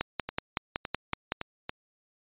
two click trains, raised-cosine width 0.3 ms, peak -12 / -17 dBFS, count 8 / 6, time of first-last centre 0.01-1.321 / 0.29-1.694 s, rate 5.34 / 3.56 Hz, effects resampled to 8000 Hz

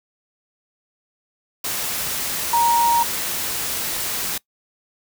sine tone in noise, 939 Hz, A#5, 12 cents sharp, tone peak -14 dBFS, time 2.53-3.03 s, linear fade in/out 5 ms, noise white, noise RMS -25 dBFS, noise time 1.64-4.38 s, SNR +8 dB, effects noise-tail reverb RT60 0.1 s tail -22 dB re dry

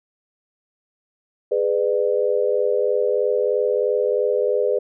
sine chord, G# diminished, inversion none, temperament just, 415.3 / 498.4 / 598 Hz, G#4 / B4 / D5, 0 / +16 / +31 cents, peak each -21 / -20 / -24 dBFS, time 1.51-4.79 s, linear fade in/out 10 ms, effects none

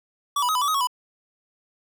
square tone with pitch steps, 1145 / 983 / 1265 / 997 / 1147 / 1259 / 1107 / 993 Hz, D6 / B5 / D#6 / B5 / D6 / D#6 / C#6 / B5, -44 / -8 / +28 / +16 / -41 / +20 / -3 / +9 cents, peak -21 dBFS, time 0.36-0.872 s, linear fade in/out 5 ms, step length 64 ms, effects none

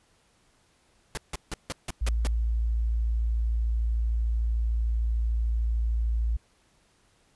pink noise bursts, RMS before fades -32 dBFS, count 7, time 1.15-2.271 s, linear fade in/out 0 ms, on 23 ms, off 160 ms
sine tone, 56.7 Hz, A#1, 47 cents flat, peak -23 dBFS, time 2.01-6.37 s, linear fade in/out 10 ms
effects pink hiss -65 dBFS RMS until 7.35 s + resampled to 24000 Hz

